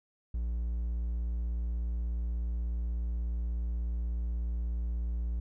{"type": "tone", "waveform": "triangle", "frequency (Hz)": 58.27, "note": "A#1", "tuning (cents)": 0, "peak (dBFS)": -28, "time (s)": [0.34, 5.4], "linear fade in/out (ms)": 5, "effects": []}